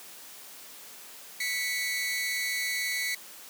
sawtooth tone pair together, 1978.8 / 2217 Hz, B6 / C#7, +3 / 0 cents, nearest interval major second, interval 197 cents, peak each -28 dBFS, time 1.4-3.15 s, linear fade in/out 5 ms, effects white hiss -47 dBFS RMS until 3.49 s + high-pass 200 Hz 12 dB/octave

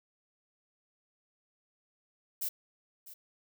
violet noise with echo, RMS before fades -34 dBFS, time 2.41-2.49 s, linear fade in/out 10 ms, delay 650 ms, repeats 1, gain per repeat -15 dB, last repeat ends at 3.14 s, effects none

